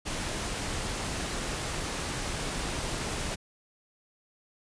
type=noise; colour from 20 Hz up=pink; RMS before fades=-33 dBFS; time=0.05-3.36 s; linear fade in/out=20 ms; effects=resampled to 22050 Hz